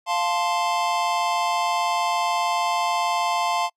square chord, F major, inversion none, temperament equal, 698.5 / 880 / 1046.5 Hz, F5 / A5 / C6, 0 / 0 / 0 cents, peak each -26 dBFS, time 0.06-3.7 s, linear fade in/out 50 ms, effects noise-tail reverb RT60 0.1 s tail -26 dB re dry + low-pass 8000 Hz 12 dB/octave

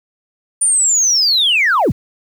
sine linear sweep, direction down, 9360 to 44.27 Hz, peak -9 dBFS, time 0.61-1.92 s, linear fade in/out 10 ms, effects tanh soft clip ceiling -7 dBFS + 7-bit

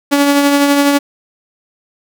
sawtooth tone with tremolo, 284.1 Hz, C#4, 43 cents sharp, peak -3 dBFS, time 0.11-0.99 s, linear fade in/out 20 ms, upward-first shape triangle, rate 12 Hz, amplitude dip 40%, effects none

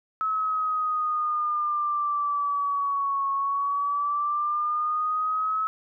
sine exponential two-way sweep, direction down then up, 1293 to 1100 to 1293 Hz, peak -23 dBFS, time 0.21-5.67 s, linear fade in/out 0 ms, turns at 3.31 s, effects none

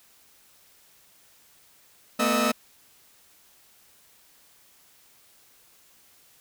sawtooth tone cluster, 221.9 / 247.1 / 613 / 1297 Hz, A3 / B3 / D#5 / E6, +15 / +1 / -26 / -28 cents, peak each -23 dBFS, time 2.19-2.52 s, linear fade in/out 10 ms, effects white hiss -58 dBFS RMS until 6.4 s

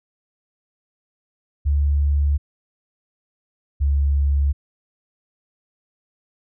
sine tone pair in turn, 71.9 / 70.5 Hz, D2 / C#2, -36 / +30 cents, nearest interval unison, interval 34 cents, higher first, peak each -15 dBFS, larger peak neither, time 1.65-2.38 / 3.8-4.53 s, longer neither, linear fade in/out 20 ms, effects none

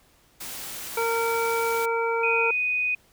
white noise, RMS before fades -36 dBFS, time 0.4-1.86 s, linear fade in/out 10 ms
harmonic tone, 460.2 Hz, A#4, 22 cents flat, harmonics 1 / 2 / 3 / 5, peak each -25 / -28 / -30 / -32 dBFS, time 0.97-2.51 s, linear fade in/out 5 ms
sine tone, 2489 Hz, D#7, in tune, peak -22 dBFS, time 2.23-2.95 s, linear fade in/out 5 ms
effects pink hiss -60 dBFS RMS until 3.12 s

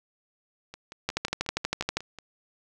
two click trains, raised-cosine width 0.2 ms, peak -24 / -9 dBFS, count 9 / 12, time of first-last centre 0.74-2.187 / 1.09-1.97 s, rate 5.53 / 12.5 Hz, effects none

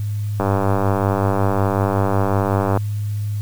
click train, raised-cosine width 1 ms, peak -5 dBFS, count 235, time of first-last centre 0.4-2.773 s, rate 98.6 Hz, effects added 104 Hz sine -20 dBFS peak until 3.41 s + white hiss -46 dBFS RMS until 3.41 s

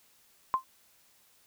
sine tone with exponential decay, 1046.5 Hz, C6, in tune, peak -19 dBFS, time 0.54-0.64 s, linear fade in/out 0 ms, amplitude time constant 20 ms, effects white hiss -64 dBFS RMS until 1.46 s

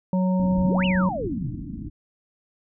harmonic tone, 185 Hz, F#3, in tune, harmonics 1 / 3 / 5, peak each -19 / -29 / -33 dBFS, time 0.13-1.09 s, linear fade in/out 2 ms
white low-pass noise, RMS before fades -33 dBFS, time 0.39-1.9 s, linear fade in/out 10 ms, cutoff 310 Hz, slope 96 dB/octave
sine exponential two-way sweep, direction up then down, 39.98 to 3030 to 108.8 Hz, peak -26 dBFS, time 0.57-1.51 s, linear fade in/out 10 ms, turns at 0.85 s
effects none

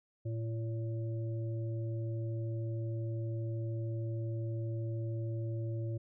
harmonic tone, 113.3 Hz, A#2, 49 cents flat, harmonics 1 / 3 / 5, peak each -34 / -44 / -48 dBFS, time 0.25-5.98 s, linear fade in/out 10 ms, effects none

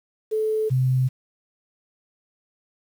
sine tone pair in turn, 434.7 / 129.24 Hz, A4 / C3, -21 / -21 cents, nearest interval octave + major sixth, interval 2100 cents, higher first, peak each -20 / -17 dBFS, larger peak second, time 0.31-0.7 / 0.7-1.09 s, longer neither, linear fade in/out 20 ms, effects 8-bit

